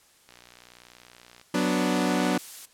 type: click train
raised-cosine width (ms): 0.2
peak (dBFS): -31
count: 69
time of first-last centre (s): 0.29-1.414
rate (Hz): 60.5
type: chord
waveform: sawtooth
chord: B minor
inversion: second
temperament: equal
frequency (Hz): 185 / 246.9 / 293.7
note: F#3 / B3 / D4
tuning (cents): 0 / 0 / 0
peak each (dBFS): -23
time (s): 1.54-2.38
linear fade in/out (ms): 5
type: noise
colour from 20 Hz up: blue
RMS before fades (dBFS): -39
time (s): 2.38-2.66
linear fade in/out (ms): 10
effects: white hiss -59 dBFS RMS until 2.73 s + low-pass 11000 Hz 12 dB/octave